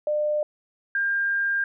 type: tone pair in turn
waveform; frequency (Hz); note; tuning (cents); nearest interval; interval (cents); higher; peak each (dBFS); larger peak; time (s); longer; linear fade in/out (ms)
sine; 600 / 1601.8; D5 / G6; +37 / +37; octave + perfect fourth; 1700; second; -21; neither; 0.07-0.43 / 0.95-1.64; second; 2
effects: none